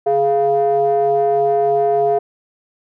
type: ring-modulated tone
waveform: triangle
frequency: 138.59 Hz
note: C#3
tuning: in tune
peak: -7 dBFS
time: 0.06-2.19 s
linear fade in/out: 10 ms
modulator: 556 Hz
effects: tanh soft clip ceiling -3 dBFS